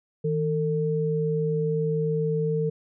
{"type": "tone pair together", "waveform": "sine", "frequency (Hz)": [159, 449.7], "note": ["D#3", "A4"], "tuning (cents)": [38, 38], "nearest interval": "octave + tritone", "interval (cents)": 1800, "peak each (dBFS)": -25, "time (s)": [0.24, 2.7], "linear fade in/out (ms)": 10, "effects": []}